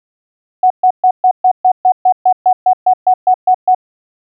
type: tone bursts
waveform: sine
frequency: 740 Hz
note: F#5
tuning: in tune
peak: -5 dBFS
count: 16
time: 0.63-3.748 s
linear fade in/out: 5 ms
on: 73 ms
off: 130 ms
effects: none